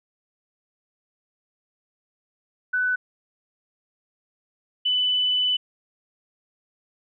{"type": "tone pair in turn", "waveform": "sine", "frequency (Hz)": [1497, 2994], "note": ["F#6", "F#7"], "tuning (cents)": [20, 20], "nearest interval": "octave", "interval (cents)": 1200, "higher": "second", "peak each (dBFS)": [-20, -19], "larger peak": "second", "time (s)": [[2.73, 2.96], [4.85, 5.57]], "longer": "second", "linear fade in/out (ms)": 10, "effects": []}